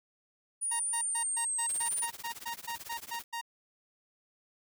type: linear two-way sweep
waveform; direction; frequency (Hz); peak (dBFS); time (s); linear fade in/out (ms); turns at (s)
sine; down then up; 9650 to 8200 to 9650; -30; 0.61-2.07; 20; 1.62
type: tone bursts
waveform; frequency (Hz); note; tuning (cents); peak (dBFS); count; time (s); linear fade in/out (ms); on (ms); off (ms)
sawtooth; 932.3; A#5; 0; -31; 13; 0.71-3.414; 10; 88; 130
type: noise with tremolo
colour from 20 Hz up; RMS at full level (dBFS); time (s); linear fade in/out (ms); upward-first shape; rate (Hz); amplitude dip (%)
white; -42; 1.69-3.24; 2; triangle; 18; 100
effects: none